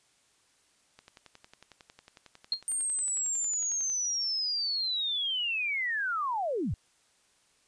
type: click train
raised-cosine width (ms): 0.2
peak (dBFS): -32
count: 33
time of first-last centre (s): 0.99-3.899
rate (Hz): 11
type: tone with exponential decay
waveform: sine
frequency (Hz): 4227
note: C8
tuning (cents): +17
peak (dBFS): -22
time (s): 2.52-2.62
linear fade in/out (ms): 2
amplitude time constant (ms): 21
type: linear sweep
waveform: sine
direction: down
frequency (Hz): 8800 to 66.5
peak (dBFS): -28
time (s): 2.68-6.74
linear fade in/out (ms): 0
effects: white hiss -67 dBFS RMS until 7.67 s + resampled to 22050 Hz